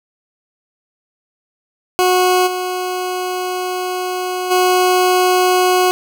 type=tone with level steps; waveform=20% pulse; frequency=365.6 Hz; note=F#4; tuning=21 cents flat; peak=-6 / -14 / -6 dBFS; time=1.99-5.91 s; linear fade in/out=0 ms; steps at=2.46 / 4.5 s; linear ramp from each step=20 ms; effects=none